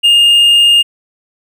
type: tone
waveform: triangle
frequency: 2828 Hz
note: F7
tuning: 21 cents sharp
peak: -3 dBFS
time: 0.03-0.83 s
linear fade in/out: 20 ms
effects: none